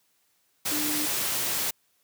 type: tone in noise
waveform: sine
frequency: 300.8 Hz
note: D4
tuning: 42 cents sharp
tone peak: -31 dBFS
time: 0.71-1.06 s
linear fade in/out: 10 ms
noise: white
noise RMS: -28 dBFS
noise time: 0.65-1.71 s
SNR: -6 dB
effects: white hiss -69 dBFS RMS until 2.03 s + high-pass 80 Hz 12 dB/octave